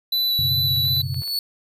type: tone with vibrato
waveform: square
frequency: 3965 Hz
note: B7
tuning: 6 cents sharp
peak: -19 dBFS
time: 0.12-1.02 s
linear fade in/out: 5 ms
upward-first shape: square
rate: 2.7 Hz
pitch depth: 9 cents each way
type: chord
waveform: sine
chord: F# suspended fourth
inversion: none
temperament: equal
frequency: 92.5 / 123.47 / 138.59 Hz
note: F#2 / B2 / C#3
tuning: 0 / 0 / 0 cents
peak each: -28 dBFS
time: 0.39-1.22 s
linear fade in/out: 0 ms
type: tone with exponential growth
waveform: 45% pulse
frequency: 4435 Hz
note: C#8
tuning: in tune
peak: -19 dBFS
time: 0.6-1.39 s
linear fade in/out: 1 ms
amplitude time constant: 170 ms
type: clicks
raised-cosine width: 0.3 ms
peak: -29 dBFS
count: 8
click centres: 0.763 / 0.852 / 0.883 / 0.965 / 1.005 / 1.144 / 1.233 / 1.277 s
effects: none